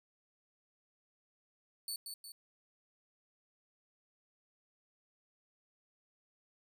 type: tone with echo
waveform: 20% pulse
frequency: 4472 Hz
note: C#8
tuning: 14 cents sharp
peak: -32 dBFS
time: 1.88-1.96 s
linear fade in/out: 2 ms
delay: 180 ms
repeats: 2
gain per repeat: -5 dB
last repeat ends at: 2.32 s
effects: none